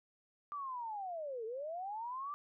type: linear two-way sweep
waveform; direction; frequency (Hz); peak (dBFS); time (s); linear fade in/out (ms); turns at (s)
sine; down then up; 1188 to 430 to 1188; -39; 0.52-2.34; 0; 1.45
effects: none